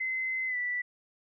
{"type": "tone with pitch glide", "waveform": "sine", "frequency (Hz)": [2053, 1968.2], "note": ["C7", "B6"], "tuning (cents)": [-33, -6], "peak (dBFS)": -29, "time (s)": [0, 0.82], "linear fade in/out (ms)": 10, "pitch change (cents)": -73, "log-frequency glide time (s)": [0.47, 0.57], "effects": []}